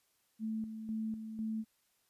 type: tone with tremolo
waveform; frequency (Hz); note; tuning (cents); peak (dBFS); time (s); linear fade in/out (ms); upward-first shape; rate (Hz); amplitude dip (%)
sine; 220; A3; 0; -34; 0.39-1.65; 50; square; 2; 55
effects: white hiss -75 dBFS RMS until 2.09 s + resampled to 32000 Hz